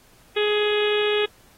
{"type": "harmonic tone", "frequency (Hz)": 418.7, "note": "G#4", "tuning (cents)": 14, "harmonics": [1, 2, 3, 4, 5, 6, 7, 8, 9], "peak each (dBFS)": [-20, -35, -34, -31, -34, -30, -32, -29, -37], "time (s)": [0.36, 1.26], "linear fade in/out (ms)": 10, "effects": ["pink hiss -55 dBFS RMS until 1.57 s", "AAC 48 kbps"]}